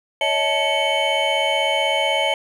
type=tone cluster; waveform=triangle; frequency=562 / 638 / 873 / 2224 / 3060 Hz; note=C#5 / D#5 / A5 / C#7 / G7; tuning=+24 / +43 / -14 / +5 / -42 cents; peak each=-22 dBFS; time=0.21-2.34 s; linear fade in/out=2 ms; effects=none